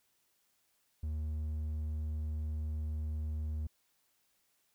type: tone with hard clipping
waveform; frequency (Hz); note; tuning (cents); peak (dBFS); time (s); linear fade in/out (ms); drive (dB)
sine; 77; D#2; -17; -35; 1.03-3.67; 5; 3
effects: white hiss -75 dBFS RMS until 4.74 s